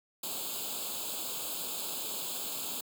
white noise with comb filter, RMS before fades -37 dBFS, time 0.23-2.81 s, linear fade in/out 5 ms, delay 0.26 ms, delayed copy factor +1, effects high-pass 200 Hz 12 dB/octave

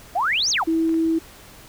sine exponential two-way sweep, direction up then down, 650 to 6690 to 650 Hz, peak -18 dBFS, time 0.15-0.64 s, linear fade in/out 10 ms, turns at 0.5 s
sine tone, 325.6 Hz, E4, 21 cents flat, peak -17 dBFS, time 0.67-1.19 s, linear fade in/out 10 ms
clicks, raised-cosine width 0.5 ms, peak -25 dBFS, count 2, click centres 0.893 / 0.942 s
effects pink hiss -45 dBFS RMS until 1.68 s

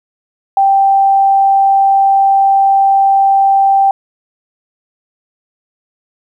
sine tone, 784 Hz, G5, in tune, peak -6 dBFS, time 0.57-3.91 s, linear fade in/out 2 ms, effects 8-bit

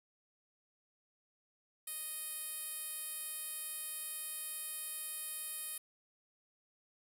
10% pulse tone with band-pass filter, 622.3 Hz, D#5, in tune, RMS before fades -43 dBFS, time 1.87-5.78 s, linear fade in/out 5 ms, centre 12000 Hz, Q 7.9, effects none

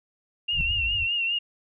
sine tone with vibrato, 2780 Hz, F7, 9 cents flat, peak -23 dBFS, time 0.48-1.39 s, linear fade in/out 10 ms, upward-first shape triangle, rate 4.9 Hz, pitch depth 64 cents each way
sine tone with exponential growth, 149.4 Hz, D3, 30 cents sharp, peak -27 dBFS, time 0.51-0.61 s, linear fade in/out 0 ms, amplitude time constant 21 ms
white low-pass noise, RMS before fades -33 dBFS, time 0.52-1.08 s, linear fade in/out 50 ms, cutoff 100 Hz, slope 48 dB/octave
effects none

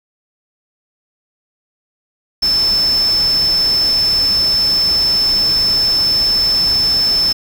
sine tone in noise, 5274 Hz, E8, in tune, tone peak -11 dBFS, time 2.42-7.33 s, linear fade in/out 10 ms, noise pink, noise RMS -27 dBFS, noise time 2.42-7.33 s, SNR +13 dB, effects none

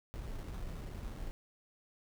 brown noise with sample-and-hold, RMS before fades -42 dBFS, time 0.14-1.31 s, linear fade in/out 0 ms, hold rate 2450 Hz, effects none

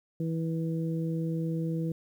harmonic tone, 163.2 Hz, E3, 17 cents flat, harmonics 1 / 2 / 3, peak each -29 / -35 / -39 dBFS, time 0.2-1.92 s, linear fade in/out 2 ms, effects 10-bit

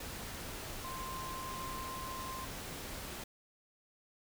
sine tone in noise, 1046.5 Hz, C6, in tune, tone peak -42 dBFS, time 0.84-2.45 s, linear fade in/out 5 ms, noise pink, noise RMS -44 dBFS, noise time 0-3.24 s, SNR -1 dB, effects none

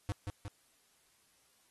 square tone with echo, 101.5 Hz, G#2, 39 cents flat, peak -33 dBFS, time 0.09-0.12 s, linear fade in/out 0 ms, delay 180 ms, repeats 2, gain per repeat -4 dB, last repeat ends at 0.48 s, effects white hiss -70 dBFS RMS until 1.7 s + AAC 32 kbps

